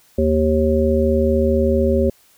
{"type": "harmonic tone", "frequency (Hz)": 77.78, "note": "D#2", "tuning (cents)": 0, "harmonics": [1, 3, 5, 7], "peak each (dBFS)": [-19, -19, -19, -19], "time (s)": [0.18, 2.1], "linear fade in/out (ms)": 5, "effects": ["white hiss -54 dBFS RMS until 2.37 s"]}